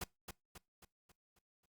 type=noise with echo; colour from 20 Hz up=pink; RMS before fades=-41 dBFS; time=0.01-0.04 s; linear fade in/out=5 ms; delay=270 ms; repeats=6; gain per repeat=-6 dB; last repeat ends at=1.66 s; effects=noise-tail reverb RT60 0.2 s tail -23 dB re dry + Opus 48 kbps